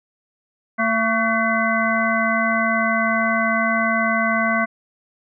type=harmonic tone with a mistuned harmonic; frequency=225.2 Hz; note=A3; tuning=40 cents sharp; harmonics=1 / 3 / 5 / 7 / 9; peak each=-23 / -23 / -23 / -23 / -23 dBFS; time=0.78-4.66 s; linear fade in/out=20 ms; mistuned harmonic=7; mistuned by=-66 cents; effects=none